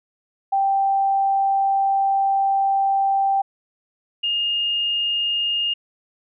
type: tone pair in turn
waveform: sine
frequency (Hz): 784 / 2835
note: G5 / F7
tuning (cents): 0 / +25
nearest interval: octave + minor seventh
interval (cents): 2225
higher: second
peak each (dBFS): -16 / -19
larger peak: first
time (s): 0.52-3.42 / 4.23-5.74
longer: first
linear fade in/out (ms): 10
effects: none